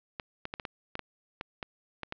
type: clicks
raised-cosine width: 0.3 ms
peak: -19 dBFS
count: 11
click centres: 0.198 / 0.454 / 0.539 / 0.598 / 0.652 / 0.954 / 0.993 / 1.411 / 1.628 / 2.033 / 2.124 s
effects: low-pass 4000 Hz 12 dB/octave